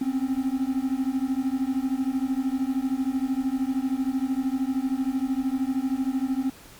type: beating tone pair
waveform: triangle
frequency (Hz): 257.8 / 270.8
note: C4 / C#4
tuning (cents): -26 / -40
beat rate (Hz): 13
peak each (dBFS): -24 / -24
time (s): 0.01-6.5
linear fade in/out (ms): 5
effects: pink hiss -48 dBFS RMS until 6.79 s + MP3 96 kbps